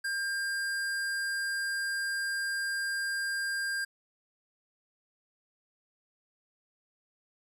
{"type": "tone", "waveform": "square", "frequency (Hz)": 1600, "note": "G6", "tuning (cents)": 35, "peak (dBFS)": -31, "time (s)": [0.04, 3.85], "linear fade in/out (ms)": 10, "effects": ["resampled to 32000 Hz", "12-bit"]}